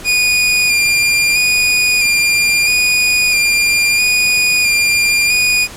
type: tone with vibrato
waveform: sawtooth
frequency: 2430 Hz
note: D#7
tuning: 42 cents flat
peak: -7 dBFS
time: 0.04-5.68 s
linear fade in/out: 50 ms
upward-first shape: square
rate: 0.76 Hz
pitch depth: 23 cents each way
effects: pink hiss -32 dBFS RMS until 5.76 s + low-pass 12000 Hz 12 dB/octave

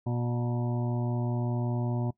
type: harmonic tone with a mistuned harmonic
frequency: 120.4 Hz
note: B2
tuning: 44 cents flat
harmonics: 1 / 2 / 3 / 5 / 6 / 7 / 8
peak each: -28 / -34 / -38 / -42 / -44 / -45 / -46 dBFS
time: 0.06-2.11 s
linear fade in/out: 10 ms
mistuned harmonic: 7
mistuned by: +71 cents
effects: noise-tail reverb RT60 0.1 s tail -20 dB re dry

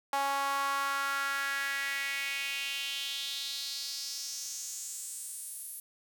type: tone with high-pass filter sweep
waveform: sawtooth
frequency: 277.2 Hz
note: C#4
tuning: in tune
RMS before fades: -35 dBFS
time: 0.13-5.8 s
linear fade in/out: 2 ms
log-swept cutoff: 860 to 11000 Hz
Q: 3.7
effects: none

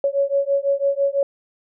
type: beating tone pair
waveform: sine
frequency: 554.4 / 560.4 Hz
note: C#5 / C#5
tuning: 0 / +19 cents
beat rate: 6 Hz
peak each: -20 dBFS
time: 0.04-1.23 s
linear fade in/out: 2 ms
effects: none

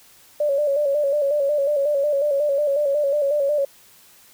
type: tone with vibrato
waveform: sine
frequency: 574 Hz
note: D5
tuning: 40 cents flat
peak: -17 dBFS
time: 0.4-3.65 s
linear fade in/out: 5 ms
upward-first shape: square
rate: 5.5 Hz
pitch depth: 57 cents each way
effects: white hiss -51 dBFS RMS until 4.33 s

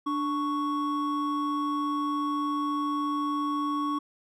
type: tone pair together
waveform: triangle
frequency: 294.3 / 1111 Hz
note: D4 / C#6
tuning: +4 / +4 cents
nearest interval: octave + major seventh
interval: 2300 cents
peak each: -27 dBFS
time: 0.06-3.99 s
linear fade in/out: 10 ms
effects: none

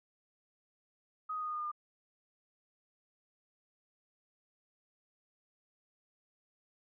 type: tone with pitch steps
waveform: sine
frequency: 1256 / 1247.3 / 1238.7 / 1230.2 / 1221.7 / 1213.2 / 1204.8 Hz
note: D#6 / D#6 / D#6 / D#6 / D#6 / D#6 / D6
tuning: +16 / +4 / -8 / -20 / -32 / -44 / +44 cents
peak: -35 dBFS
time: 1.29-1.717 s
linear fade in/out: 10 ms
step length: 61 ms
effects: none

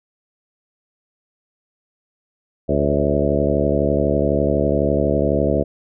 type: harmonic tone with a mistuned harmonic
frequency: 72 Hz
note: D2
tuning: 34 cents flat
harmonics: 1 / 2 / 3 / 4 / 5 / 6 / 7 / 8 / 9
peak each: -24 / -24 / -24 / -24 / -24 / -24 / -24 / -24 / -24 dBFS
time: 2.68-5.64 s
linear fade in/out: 20 ms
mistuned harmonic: 8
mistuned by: -30 cents
effects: none

